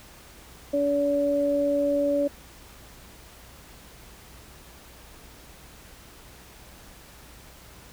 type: tone pair together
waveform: sine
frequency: 286.3 / 571 Hz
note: D4 / D5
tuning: -44 / -49 cents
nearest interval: octave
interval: 1195 cents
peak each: -26 / -22 dBFS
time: 0.73-2.28 s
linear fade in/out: 10 ms
effects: added 60 Hz sine -53 dBFS peak until 7.92 s + pink hiss -49 dBFS RMS until 7.92 s